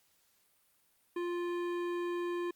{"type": "tone with hard clipping", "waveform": "sine", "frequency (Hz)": 349.2, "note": "F4", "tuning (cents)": 0, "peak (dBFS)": -35, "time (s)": [1.16, 2.51], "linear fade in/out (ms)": 5, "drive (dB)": 14, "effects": ["white hiss -71 dBFS RMS until 2.55 s", "Opus 48 kbps"]}